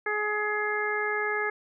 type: harmonic tone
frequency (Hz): 420.6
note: G#4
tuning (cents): +22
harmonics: 1 / 2 / 3 / 4 / 5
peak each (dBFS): -31 / -35 / -34 / -30 / -33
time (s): 0.06-1.5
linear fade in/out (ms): 5
effects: none